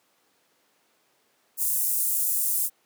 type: high-pass noise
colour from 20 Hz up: pink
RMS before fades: -25 dBFS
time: 1.57-2.7 s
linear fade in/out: 50 ms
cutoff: 9000 Hz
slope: 24 dB/octave
effects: pink hiss -66 dBFS RMS until 2.85 s + high-pass 300 Hz 12 dB/octave